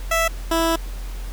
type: tone pair in turn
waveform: 15% pulse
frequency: 659.3 / 329.6 Hz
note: E5 / E4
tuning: 0 / 0 cents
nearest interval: octave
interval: 1200 cents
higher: first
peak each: -11 dBFS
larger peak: neither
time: 0.11-0.28 / 0.51-0.76 s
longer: second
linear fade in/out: 5 ms
effects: added 43 Hz sine -27 dBFS peak until 1.32 s + pink hiss -42 dBFS RMS until 1.32 s